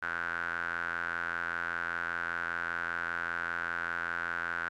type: tone with band-pass filter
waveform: sawtooth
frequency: 85.1 Hz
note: F2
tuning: 44 cents flat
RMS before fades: -35 dBFS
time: 0.02-4.69 s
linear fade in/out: 10 ms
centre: 1500 Hz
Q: 9.7
effects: none